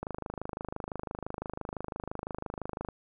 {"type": "click train", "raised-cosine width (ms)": 1, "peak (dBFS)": -21, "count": 75, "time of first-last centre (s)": [0.03, 2.887], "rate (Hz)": 25.9, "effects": []}